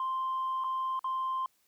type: tone with dropouts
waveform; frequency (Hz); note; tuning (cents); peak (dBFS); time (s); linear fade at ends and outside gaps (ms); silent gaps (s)
sine; 1046.5; C6; 0; -28; 0-1.46; 2; 0.639-0.643 / 0.993-1.043
effects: tanh soft clip ceiling -27 dBFS + white hiss -71 dBFS RMS until 1.67 s